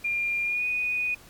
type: tone with pitch glide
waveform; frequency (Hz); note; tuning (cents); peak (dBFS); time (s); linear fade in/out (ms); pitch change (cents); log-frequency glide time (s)
sine; 2400 to 2477; D7 to D#7; +37 to -8; -24; 0.04-1.15; 10; +55; 0.44-0.65
effects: pink hiss -51 dBFS RMS until 1.29 s + MP3 96 kbps